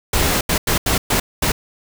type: noise bursts at uneven times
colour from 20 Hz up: pink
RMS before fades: -17 dBFS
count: 6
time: 0.13-0.41 / 0.49-0.58 / 0.67-0.78 / 0.86-0.98 / 1.1-1.2 / 1.42-1.52 s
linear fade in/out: 5 ms
effects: none